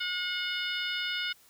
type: harmonic tone with a mistuned harmonic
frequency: 721 Hz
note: F#5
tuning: 45 cents flat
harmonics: 2 / 3 / 4 / 5 / 6 / 7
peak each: -35 / -37 / -35 / -37 / -45 / -43 dBFS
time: 0-1.33 s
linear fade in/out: 10 ms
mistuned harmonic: 4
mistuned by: +28 cents
effects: white hiss -60 dBFS RMS until 1.49 s